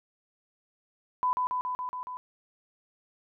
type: tone with echo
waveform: sine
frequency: 1001 Hz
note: B5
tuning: 23 cents sharp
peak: -23 dBFS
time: 1.23-1.33 s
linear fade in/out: 0 ms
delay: 140 ms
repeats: 6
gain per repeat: -2 dB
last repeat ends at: 2.17 s
effects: none